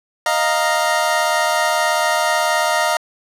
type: chord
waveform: 25% pulse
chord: Eb suspended second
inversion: none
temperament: equal with one note detuned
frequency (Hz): 620.1 / 698.5 / 932.3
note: Eb5 / F5 / Bb5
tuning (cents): -6 / 0 / 0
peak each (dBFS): -16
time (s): 0.26-2.97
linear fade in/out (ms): 2
effects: low-pass 12000 Hz 12 dB/octave